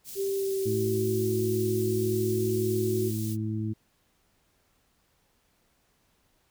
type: band-stop noise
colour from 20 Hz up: white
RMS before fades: -41 dBFS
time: 0.04-3.37 s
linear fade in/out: 50 ms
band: 220 to 4600 Hz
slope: 12 dB/octave
type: tone with pitch glide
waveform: sine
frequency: 392 to 367.9 Hz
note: G4 to F#4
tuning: 0 to -10 cents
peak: -26 dBFS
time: 0.15-3.12 s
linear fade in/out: 50 ms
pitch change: -110 cents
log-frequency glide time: 0.35-1.43 s
type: harmonic tone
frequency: 108.7 Hz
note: A2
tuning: 21 cents flat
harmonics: 1 / 2 / 3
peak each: -30 / -33 / -35 dBFS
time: 0.65-3.74 s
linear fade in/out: 20 ms
effects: pink hiss -69 dBFS RMS until 6.5 s